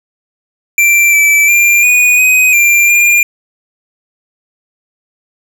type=tone with pitch steps; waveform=square; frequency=2353 / 2316 / 2384 / 2466 / 2510 / 2377 / 2403 Hz; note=D7 / D7 / D7 / D#7 / D#7 / D7 / D7; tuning=+3 / -25 / +25 / -16 / +15 / +20 / +39 cents; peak=-6 dBFS; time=0.78-3.23 s; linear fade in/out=2 ms; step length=350 ms; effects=none